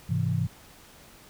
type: chord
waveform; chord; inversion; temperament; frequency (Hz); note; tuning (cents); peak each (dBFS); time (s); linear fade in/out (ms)
sine; Ab augmented; none; equal; 103.83 / 130.81 / 164.81; Ab2 / C3 / E3; 0 / 0 / 0; -28; 0.09-0.47; 10
effects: pink hiss -52 dBFS RMS until 1.29 s